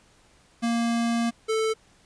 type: tone pair in turn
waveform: square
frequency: 233.1 / 440.8 Hz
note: A#3 / A4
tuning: 0 / +3 cents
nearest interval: major seventh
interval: 1103 cents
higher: second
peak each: -23 dBFS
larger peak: neither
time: 0.62-1.31 / 1.48-1.74 s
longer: first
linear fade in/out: 20 ms
effects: pink hiss -59 dBFS RMS until 2.05 s + resampled to 22050 Hz